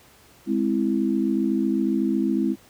sine chord, Ab augmented, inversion none, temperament equal, 207.7 / 261.6 / 329.6 Hz, Ab3 / C4 / E4, 0 / 0 / 0 cents, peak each -24 dBFS, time 0.46-2.56 s, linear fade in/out 50 ms, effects pink hiss -53 dBFS RMS until 2.69 s + high-pass 60 Hz 12 dB/octave

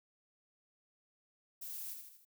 violet noise with echo, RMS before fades -45 dBFS, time 1.61-1.94 s, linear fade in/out 10 ms, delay 78 ms, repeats 4, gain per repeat -5 dB, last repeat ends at 2.252 s, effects none

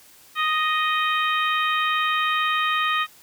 harmonic tone, 622.3 Hz, D#5, in tune, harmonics 2 / 3 / 4 / 5 / 6, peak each -22 / -26 / -28 / -30 / -32 dBFS, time 0.35-3.07 s, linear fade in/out 50 ms, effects white hiss -51 dBFS RMS until 3.22 s

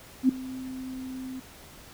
sine tone with ADSR envelope, 259.5 Hz, C4, 14 cents flat, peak -14 dBFS, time 0.23-1.4 s, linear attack 60 ms, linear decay 6 ms, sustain -20 dB, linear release 8 ms, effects pink hiss -49 dBFS RMS until 1.93 s

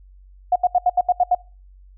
sine tone bursts, 720 Hz, F#5, 47 cents flat, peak -12 dBFS, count 8, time 0.52-1.349 s, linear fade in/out 5 ms, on 38 ms, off 75 ms, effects noise-tail reverb RT60 0.4 s tail -26 dB re dry + added 47 Hz sine -44 dBFS peak until 1.97 s

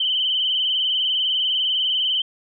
sine tone with vibrato, 3045 Hz, F#7, 49 cents sharp, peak -18 dBFS, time 0-2.22 s, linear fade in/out 5 ms, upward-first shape sine, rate 20 Hz, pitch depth 61 cents each way, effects none

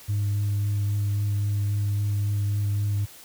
sine tone with vibrato, 102.2 Hz, G#2, 27 cents flat, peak -20 dBFS, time 0.08-3.06 s, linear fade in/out 20 ms, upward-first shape sine, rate 3.7 Hz, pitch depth 11 cents each way, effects tanh soft clip ceiling -20 dBFS + white hiss -47 dBFS RMS until 3.24 s

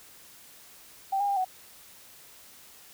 sine tone with pitch steps, 779 / 810 / 798 / 745 Hz, G5 / G#5 / G5 / F#5, -11 / -43 / +31 / +12 cents, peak -24 dBFS, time 1.12-1.448 s, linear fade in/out 10 ms, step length 82 ms, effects white hiss -52 dBFS RMS until 2.93 s

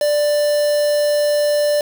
triangle tone with quantisation, 590 Hz, D5, 8 cents sharp, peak -12 dBFS, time 0.01-1.81 s, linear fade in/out 2 ms, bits 4, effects none

